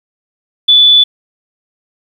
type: tone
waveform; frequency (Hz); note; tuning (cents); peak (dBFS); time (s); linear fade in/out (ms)
sine; 3471; A7; -24; -3; 0.68-1.04; 10
effects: 7-bit